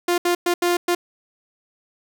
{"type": "tone bursts at uneven times", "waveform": "sawtooth", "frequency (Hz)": 350.6, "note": "F4", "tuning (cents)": 7, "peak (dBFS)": -13, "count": 5, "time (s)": [[0.08, 0.18], [0.25, 0.35], [0.46, 0.54], [0.62, 0.77], [0.88, 0.95]], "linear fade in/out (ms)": 5, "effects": []}